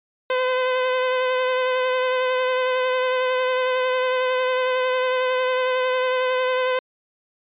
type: tone with vibrato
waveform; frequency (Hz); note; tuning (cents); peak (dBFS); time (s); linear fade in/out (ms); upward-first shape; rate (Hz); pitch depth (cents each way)
sawtooth; 510; C5; -44; -15; 0.3-6.79; 2; triangle; 11; 22
effects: resampled to 8000 Hz